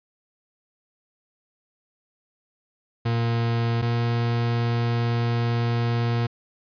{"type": "tone pair in turn", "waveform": "40% pulse", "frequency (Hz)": [116.54, 117.83], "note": ["A#2", "A#2"], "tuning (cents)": [0, 19], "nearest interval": "unison", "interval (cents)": 19, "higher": "second", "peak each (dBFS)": -20, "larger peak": "neither", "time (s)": [[3.05, 3.82], [3.82, 6.27]], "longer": "second", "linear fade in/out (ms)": 10, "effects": ["resampled to 11025 Hz"]}